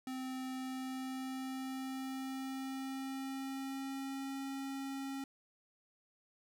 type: tone with pitch glide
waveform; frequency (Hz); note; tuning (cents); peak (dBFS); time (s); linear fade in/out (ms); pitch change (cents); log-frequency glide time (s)
square; 259.4 to 271.8; C4 to C#4; -15 to -34; -40; 0.07-5.24; 2; +81; 0.53-4.41
effects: none